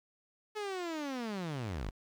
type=linear sweep; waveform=sawtooth; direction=down; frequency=432.4 to 35.77 Hz; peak=-32 dBFS; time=0.55-1.91 s; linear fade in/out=20 ms; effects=low-pass 6000 Hz 12 dB/octave + 10-bit